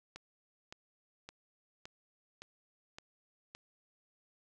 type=click train; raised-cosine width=0.2 ms; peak=-29 dBFS; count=7; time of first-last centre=0.16-3.55 s; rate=1.77 Hz; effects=none